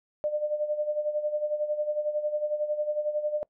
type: tone with tremolo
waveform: sine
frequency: 600 Hz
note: D5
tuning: 37 cents sharp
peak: -23 dBFS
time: 0.24-3.43 s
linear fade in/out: 0 ms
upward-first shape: sine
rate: 11 Hz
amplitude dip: 70%
effects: noise-tail reverb RT60 0.1 s tail -24 dB re dry